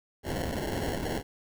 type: noise with sample-and-hold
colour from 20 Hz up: blue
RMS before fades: -32 dBFS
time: 0.23-1.23 s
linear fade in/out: 50 ms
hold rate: 1225 Hz
effects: none